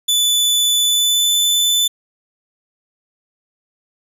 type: tone with pitch glide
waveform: sawtooth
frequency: 3485 to 3511 Hz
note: A7 to A7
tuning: -17 to -4 cents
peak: -10 dBFS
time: 0.08-1.88 s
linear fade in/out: 10 ms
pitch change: +13 cents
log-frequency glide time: 0.83-1.29 s
effects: 8-bit